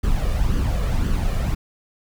brown noise with flanger, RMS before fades -20 dBFS, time 0.03-1.55 s, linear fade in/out 10 ms, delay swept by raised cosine 0.64 to 1.74 ms, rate 1.9 Hz, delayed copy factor +0.55, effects none

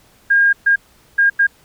sine tone bursts at uneven times, 1618 Hz, G#6, 46 cents flat, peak -9 dBFS, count 4, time 0.3-0.53 / 0.66-0.76 / 1.18-1.3 / 1.39-1.47 s, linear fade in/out 10 ms, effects pink hiss -52 dBFS RMS until 1.64 s

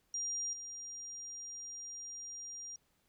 sine tone with level steps, 5700 Hz, F8, 34 cents sharp, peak -35 / -43 dBFS, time 0.14-2.76 s, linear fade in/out 2 ms, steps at 0.53 s, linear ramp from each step 2 ms, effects pink hiss -75 dBFS RMS until 3.08 s

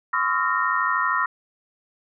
sine tone cluster, 1020 / 1113 / 1276 / 1388 / 1843 Hz, C6 / C#6 / D#6 / F6 / A#6, -44 / +7 / +43 / -11 / -20 cents, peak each -26 dBFS, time 0.13-1.26 s, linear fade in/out 5 ms, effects none

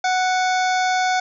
harmonic tone with a mistuned harmonic, 740 Hz, F#5, in tune, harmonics 1 / 2 / 3 / 5 / 6 / 7 / 8 / 9, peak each -18 / -24 / -28 / -32 / -34 / -35 / -36 / -37 dBFS, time 0.04-1.2 s, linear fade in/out 5 ms, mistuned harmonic 5, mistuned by -78 cents, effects none

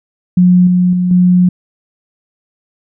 sine tone with level steps, 180 Hz, F#3, 47 cents flat, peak -4 / -7 / -10 / -5 dBFS, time 0.37-1.49 s, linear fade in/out 5 ms, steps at 0.67 / 0.93 / 1.11 s, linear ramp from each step 2 ms, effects none

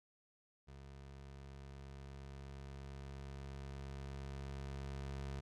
25% pulse tone with level ramp, 68.5 Hz, C#2, 20 cents flat, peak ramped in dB -49 to -38 dBFS, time 0.67-5.41 s, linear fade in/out 20 ms, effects low-pass 7000 Hz 12 dB/octave

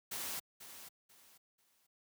white noise with echo, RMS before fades -41 dBFS, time 0.11-0.4 s, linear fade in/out 10 ms, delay 490 ms, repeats 3, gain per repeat -11 dB, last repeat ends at 1.87 s, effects high-pass 100 Hz 12 dB/octave

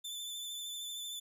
sawtooth tone with vibrato, 3520 Hz, A7, in tune, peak -37 dBFS, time 0.04-1.2 s, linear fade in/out 10 ms, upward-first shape sine, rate 13 Hz, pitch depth 28 cents each way, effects none

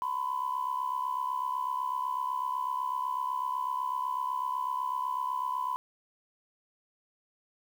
sine tone with amplitude modulation, 1006 Hz, B5, 32 cents sharp, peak -25 dBFS, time 0.02-5.76 s, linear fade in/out 0 ms, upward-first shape sine, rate 68 Hz, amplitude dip 80%, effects tanh soft clip ceiling -22 dBFS + 9-bit

